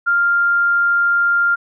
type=tone; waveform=sine; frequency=1396.9 Hz; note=F6; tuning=in tune; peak=-12 dBFS; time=0.06-1.56 s; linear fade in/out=20 ms; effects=none